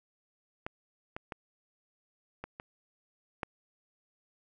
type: clicks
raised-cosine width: 0.5 ms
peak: -21 / -23 / -23 / -24 / -26 / -18 dBFS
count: 6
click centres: 0.665 / 1.165 / 1.322 / 2.44 / 2.599 / 3.432 s
effects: none